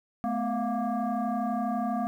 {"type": "tone with frequency modulation", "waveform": "sine", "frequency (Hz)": 248.1, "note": "B3", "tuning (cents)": 8, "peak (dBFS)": -26, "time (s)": [0.24, 2.07], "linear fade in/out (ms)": 0, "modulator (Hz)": 464, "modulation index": 1.5, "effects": ["10-bit"]}